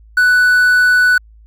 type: tone with quantisation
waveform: triangle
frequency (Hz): 1486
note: F#6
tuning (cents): +7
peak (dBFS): -6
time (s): 0.17-1.18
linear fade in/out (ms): 5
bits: 6
effects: added 54 Hz sine -40 dBFS peak until 1.46 s